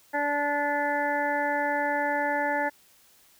harmonic tone, 290 Hz, D4, 22 cents flat, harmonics 1 / 2 / 3 / 5 / 6 / 7, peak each -34 / -30 / -28 / -36 / -30 / -37 dBFS, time 0.13-2.7 s, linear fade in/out 20 ms, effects white hiss -59 dBFS RMS until 3.39 s

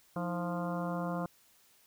harmonic tone with a mistuned harmonic, 174.61 Hz, F3, in tune, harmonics 1 / 2 / 3 / 4 / 5 / 6 / 7 / 8, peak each -35 / -42 / -40 / -41 / -48 / -43 / -46 / -48 dBFS, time 0.16-1.26 s, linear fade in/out 2 ms, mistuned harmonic 2, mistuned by -140 cents, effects white hiss -65 dBFS RMS until 1.86 s

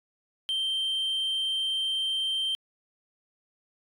sine tone, 3136 Hz, G7, in tune, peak -23 dBFS, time 0.49-2.55 s, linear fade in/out 0 ms, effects tanh soft clip ceiling -25 dBFS

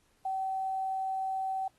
sine tone with quantisation, 765 Hz, G5, 42 cents flat, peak -30 dBFS, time 0.25-1.68 s, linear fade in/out 5 ms, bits 10, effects pink hiss -70 dBFS RMS until 1.78 s + AAC 32 kbps

